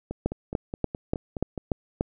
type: two click trains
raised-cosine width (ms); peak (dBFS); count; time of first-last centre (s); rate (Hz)
2; -18 / -10; 8 / 7; 0.11-1.578 / 0.26-2.009; 4.77 / 3.43
effects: none